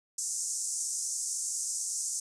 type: band-pass noise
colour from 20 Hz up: pink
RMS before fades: -34 dBFS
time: 0.18-2.2 s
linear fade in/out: 5 ms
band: 6000 to 9200 Hz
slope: 48 dB/octave
effects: none